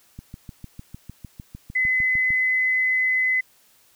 click train, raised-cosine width 5 ms, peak -24 dBFS, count 15, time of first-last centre 0.19-2.305 s, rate 6.62 Hz
sine tone, 2027 Hz, B6, 45 cents sharp, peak -18 dBFS, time 1.75-3.41 s, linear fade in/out 10 ms
effects white hiss -58 dBFS RMS until 3.95 s

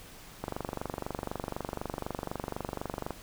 click train, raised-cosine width 1 ms, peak -19 dBFS, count 65, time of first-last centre 0.44-3.107 s, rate 24 Hz, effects pink hiss -50 dBFS RMS until 3.22 s

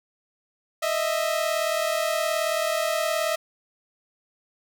sawtooth tone pair together, 620.5 / 659.3 Hz, D#5 / E5, -5 / 0 cents, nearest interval minor second, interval 105 cents, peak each -22 dBFS, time 0.82-3.36 s, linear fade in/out 10 ms, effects none

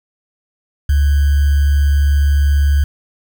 sine tone with sample-and-hold, 71.4 Hz, D2, 48 cents flat, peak -9 dBFS, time 0.89-2.84 s, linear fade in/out 5 ms, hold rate 1575 Hz, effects none

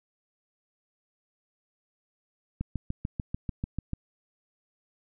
click train, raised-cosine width 5 ms, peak -18 dBFS, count 10, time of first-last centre 2.61-3.934 s, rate 6.8 Hz, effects none

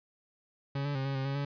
40% pulse tone with pitch steps, 139.2 / 143.7 / 134.1 / 137.4 / 133.8 / 138 / 141.9 Hz, C#3 / D3 / C3 / C#3 / C3 / C#3 / C#3, +8 / -37 / +43 / -15 / +39 / -7 / +41 cents, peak -30 dBFS, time 0.75-1.45 s, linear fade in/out 5 ms, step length 100 ms, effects resampled to 11025 Hz

